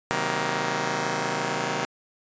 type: chord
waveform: 5% pulse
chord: C half-diminished seventh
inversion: none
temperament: just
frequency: 130.81 / 156.98 / 188.37 / 235.5 Hz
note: C3 / Eb3 / Gb3 / Bb3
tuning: 0 / +16 / +31 / +18 cents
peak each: -20 dBFS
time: 0.11-1.85 s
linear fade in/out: 0 ms
effects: resampled to 16000 Hz